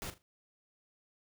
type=noise with echo; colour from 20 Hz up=pink; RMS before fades=-41 dBFS; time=0.02-0.1 s; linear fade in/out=0 ms; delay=40 ms; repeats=3; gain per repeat=-12 dB; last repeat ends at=0.22 s; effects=none